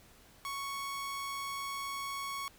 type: tone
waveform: sawtooth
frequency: 1109 Hz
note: C#6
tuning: in tune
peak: -33 dBFS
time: 0.45-2.48 s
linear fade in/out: 0 ms
effects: pink hiss -60 dBFS RMS until 2.58 s